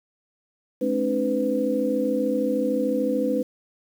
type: tone cluster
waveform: sine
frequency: 215 / 268.8 / 302.4 / 501 Hz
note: A3 / C4 / D#4 / B4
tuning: -40 / +47 / -49 / +25 cents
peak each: -28 / -26 / -28 / -24 dBFS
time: 0.81-3.43 s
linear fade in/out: 10 ms
effects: 8-bit